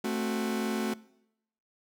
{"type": "chord", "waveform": "40% pulse", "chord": "F# diminished", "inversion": "first", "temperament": "equal with one note detuned", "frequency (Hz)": [220, 263.1, 370], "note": ["A3", "C4", "F#4"], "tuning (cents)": [0, 10, 0], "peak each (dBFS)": [-31, -35, -33], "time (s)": [0.04, 0.94], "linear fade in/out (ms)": 5, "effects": ["noise-tail reverb RT60 0.8 s tail -21 dB re dry"]}